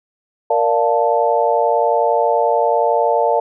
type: chord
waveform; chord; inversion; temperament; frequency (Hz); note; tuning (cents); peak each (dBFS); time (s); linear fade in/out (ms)
sine; Bb major seventh; none; equal; 466.2 / 587.3 / 698.5 / 880; Bb4 / D5 / F5 / A5; 0 / 0 / 0 / 0; -18; 0.5-3.4; 5
effects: none